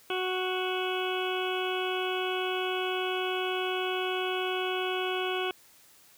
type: harmonic tone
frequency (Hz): 370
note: F#4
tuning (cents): 0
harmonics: 1 / 2 / 3 / 4 / 6 / 7 / 8 / 9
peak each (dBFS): -31 / -36 / -38 / -38 / -42 / -38 / -39 / -40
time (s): 0.1-5.51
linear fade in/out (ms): 2
effects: white hiss -58 dBFS RMS until 6.17 s + high-pass 60 Hz 12 dB/octave